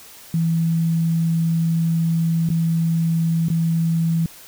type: tone with dropouts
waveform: sine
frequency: 164.81 Hz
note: E3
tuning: in tune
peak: -16 dBFS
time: 0.34-4.26 s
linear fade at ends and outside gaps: 2 ms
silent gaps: 2.49-2.501 / 3.485-3.501 s
effects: white hiss -43 dBFS RMS until 4.47 s